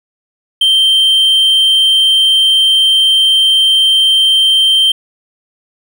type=tone; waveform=triangle; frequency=3136 Hz; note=G7; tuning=in tune; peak=-5 dBFS; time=0.61-4.92 s; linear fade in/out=5 ms; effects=none